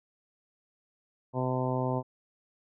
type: harmonic tone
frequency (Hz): 128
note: C3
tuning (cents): -38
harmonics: 1 / 2 / 3 / 4 / 5 / 6 / 7 / 8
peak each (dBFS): -31 / -34 / -36 / -36 / -36 / -42 / -36 / -41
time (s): 1.33-2.03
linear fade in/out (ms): 50
effects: none